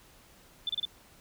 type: tone bursts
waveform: sine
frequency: 3520 Hz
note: A7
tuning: in tune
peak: -28 dBFS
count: 4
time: 0.67-0.852 s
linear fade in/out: 2 ms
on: 23 ms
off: 30 ms
effects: pink hiss -58 dBFS RMS until 1.2 s